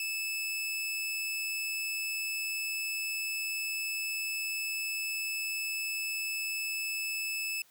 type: tone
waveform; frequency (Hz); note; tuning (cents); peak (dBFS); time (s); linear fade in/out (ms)
sawtooth; 2617; E7; -13; -29; 0-7.62; 2
effects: white hiss -63 dBFS RMS until 7.7 s